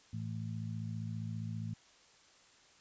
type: harmonic tone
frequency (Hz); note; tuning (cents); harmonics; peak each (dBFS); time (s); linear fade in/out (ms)
55; A1; 0; 2 / 3 / 4; -39 / -43 / -45; 0.13-1.74; 5
effects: white hiss -63 dBFS RMS until 2.8 s + resampled to 16000 Hz